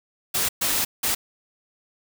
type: noise bursts at uneven times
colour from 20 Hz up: white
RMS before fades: -23 dBFS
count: 3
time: 0.34-0.49 / 0.61-0.85 / 1.03-1.15 s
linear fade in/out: 10 ms
effects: none